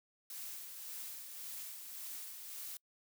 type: noise with tremolo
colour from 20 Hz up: blue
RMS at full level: -45 dBFS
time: 0.3-2.77 s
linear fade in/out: 2 ms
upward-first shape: sine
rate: 1.8 Hz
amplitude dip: 40%
effects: noise-tail reverb RT60 0.1 s tail -26 dB re dry